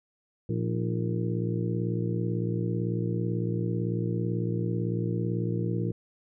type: harmonic tone with a mistuned harmonic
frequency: 58 Hz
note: A#1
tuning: 8 cents flat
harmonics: 2 / 3 / 4 / 5 / 6 / 7 / 8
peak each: -29 / -31 / -40 / -38 / -35 / -43 / -38 dBFS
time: 0.49-5.92 s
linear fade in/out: 5 ms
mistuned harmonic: 5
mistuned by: +88 cents
effects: none